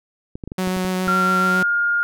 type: clicks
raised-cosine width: 3 ms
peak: -18 dBFS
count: 8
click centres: 0.355 / 0.438 / 0.476 / 0.519 / 0.674 / 0.767 / 0.849 / 1.075 s
type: tone with vibrato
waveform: sawtooth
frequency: 185 Hz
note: F#3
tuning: in tune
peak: -16 dBFS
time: 0.58-1.63 s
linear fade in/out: 5 ms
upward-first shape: triangle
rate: 7.2 Hz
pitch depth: 12 cents each way
type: tone with pitch glide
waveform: sine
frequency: 1377 to 1415.7 Hz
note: F6 to F6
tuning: -25 to +23 cents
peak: -16 dBFS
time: 1.08-2.03 s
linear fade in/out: 0 ms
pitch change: +48 cents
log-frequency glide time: 1.44-1.6 s
effects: none